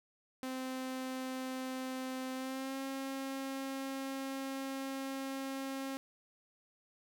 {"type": "tone with pitch glide", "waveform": "sawtooth", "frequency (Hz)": [259.4, 269.6], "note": ["C4", "C#4"], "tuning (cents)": [-15, -48], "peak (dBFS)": -34, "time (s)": [0.43, 5.97], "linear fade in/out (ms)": 0, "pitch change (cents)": 67, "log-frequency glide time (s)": [2.34, 2.78], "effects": []}